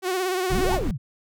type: tone with vibrato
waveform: sawtooth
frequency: 370 Hz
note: F#4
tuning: in tune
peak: -19 dBFS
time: 0.02-0.8 s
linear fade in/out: 50 ms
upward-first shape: sine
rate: 17 Hz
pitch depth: 55 cents each way
type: exponential two-way sweep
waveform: sine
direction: up then down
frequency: 110 to 930 to 110 Hz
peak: -26 dBFS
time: 0.5-0.98 s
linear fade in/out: 20 ms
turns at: 0.73 s
type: noise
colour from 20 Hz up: brown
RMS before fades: -26 dBFS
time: 0.5-0.91 s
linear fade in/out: 2 ms
effects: none